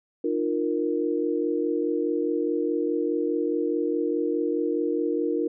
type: chord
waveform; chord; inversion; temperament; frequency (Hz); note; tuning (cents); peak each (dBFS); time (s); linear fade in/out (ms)
sine; Eb suspended second; none; equal with one note detuned; 304.4 / 349.2 / 466.2; Eb4 / F4 / Bb4; -38 / 0 / 0; -27; 0.24-5.48; 5
effects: none